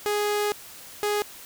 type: tone pair in turn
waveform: sawtooth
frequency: 415.3 / 415.3 Hz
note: G#4 / G#4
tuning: 0 / 0 cents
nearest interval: unison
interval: 0 cents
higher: neither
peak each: -19 / -19 dBFS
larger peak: neither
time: 0.06-0.52 / 1.03-1.22 s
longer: first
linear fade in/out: 0 ms
effects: white hiss -44 dBFS RMS until 1.45 s